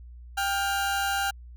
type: tone pair together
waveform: 30% pulse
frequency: 790.8 / 1409 Hz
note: G5 / F6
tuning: +15 / +15 cents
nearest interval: minor seventh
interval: 1000 cents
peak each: -24 / -27 dBFS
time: 0.37-1.31 s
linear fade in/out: 10 ms
effects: added 60 Hz sine -42 dBFS peak until 1.56 s